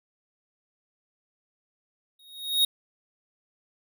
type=tone with exponential growth; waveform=square; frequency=3752 Hz; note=A#7; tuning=11 cents sharp; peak=-17 dBFS; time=2.19-2.65 s; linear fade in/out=5 ms; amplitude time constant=100 ms; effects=none